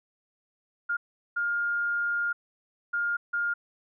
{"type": "tone bursts at uneven times", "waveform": "sine", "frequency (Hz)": 1412, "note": "F6", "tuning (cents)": 19, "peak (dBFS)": -25, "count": 4, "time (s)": [[0.89, 0.97], [1.36, 2.33], [2.93, 3.17], [3.33, 3.54]], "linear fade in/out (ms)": 10, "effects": []}